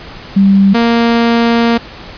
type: tone pair in turn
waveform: sine / sawtooth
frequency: 196 / 233.1 Hz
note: G3 / A#3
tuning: 0 / 0 cents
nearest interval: minor third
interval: 300 cents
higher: second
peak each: -4 dBFS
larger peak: neither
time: 0.36-0.74 / 0.74-1.78 s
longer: second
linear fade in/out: 10 ms
effects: pink hiss -31 dBFS RMS until 2.17 s + resampled to 11025 Hz